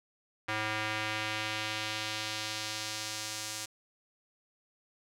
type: tone with band-pass filter sweep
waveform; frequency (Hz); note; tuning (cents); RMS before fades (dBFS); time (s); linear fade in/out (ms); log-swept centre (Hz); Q
square; 108.1; A2; -30; -36; 0.48-3.66; 10; 1900 to 7000; 1.1
effects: none